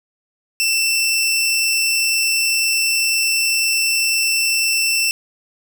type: tone pair together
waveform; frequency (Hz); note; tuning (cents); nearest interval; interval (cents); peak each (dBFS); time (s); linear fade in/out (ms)
20% pulse; 2678 / 5686; E7 / F8; +27 / +30; octave + minor second; 1303; -11 / -22; 0.6-5.11; 0
effects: none